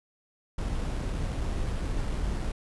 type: noise with sample-and-hold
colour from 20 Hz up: brown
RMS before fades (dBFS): -30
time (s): 0.58-2.52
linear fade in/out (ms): 5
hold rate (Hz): 6300
effects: resampled to 24000 Hz